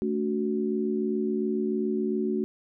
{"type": "chord", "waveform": "sine", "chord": "D major", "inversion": "second", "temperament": "equal with one note detuned", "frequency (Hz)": [220, 287.1, 370], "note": ["A3", "D4", "F#4"], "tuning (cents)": [0, -39, 0], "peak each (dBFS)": [-28, -32, -28], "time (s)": [0.02, 2.44], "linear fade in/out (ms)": 0, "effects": []}